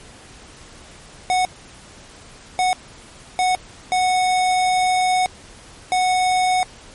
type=tone bursts at uneven times; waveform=square; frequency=737 Hz; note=F#5; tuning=7 cents flat; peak=-16 dBFS; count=5; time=1.3-1.45 / 2.59-2.73 / 3.39-3.55 / 3.92-5.26 / 5.92-6.63 s; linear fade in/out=0 ms; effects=pink hiss -43 dBFS RMS until 6.94 s + MP3 48 kbps